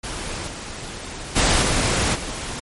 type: noise with level steps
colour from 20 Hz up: pink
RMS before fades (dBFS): -29 / -33 / -17 / -20 / -29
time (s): 0.03-2.6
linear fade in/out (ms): 10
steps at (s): 0.47 / 1.35 / 1.61 / 2.14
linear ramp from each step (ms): 20
effects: MP3 48 kbps